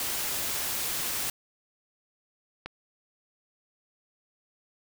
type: noise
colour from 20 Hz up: white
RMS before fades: -31 dBFS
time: 0-1.3 s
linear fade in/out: 2 ms
type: click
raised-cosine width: 0.3 ms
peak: -20 dBFS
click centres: 2.66 s
effects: none